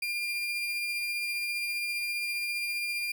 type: tone with tremolo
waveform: 35% pulse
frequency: 2401 Hz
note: D7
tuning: 38 cents sharp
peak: -27 dBFS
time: 0.02-3.12 s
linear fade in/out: 5 ms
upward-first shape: triangle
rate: 15 Hz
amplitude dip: 25%
effects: none